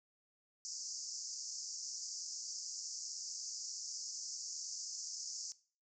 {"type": "band-pass noise", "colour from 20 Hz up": "white", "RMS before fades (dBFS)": -45, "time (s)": [0.65, 5.52], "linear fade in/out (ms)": 0, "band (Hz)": [4800, 7100], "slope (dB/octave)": 96, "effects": ["noise-tail reverb RT60 0.4 s tail -18 dB re dry"]}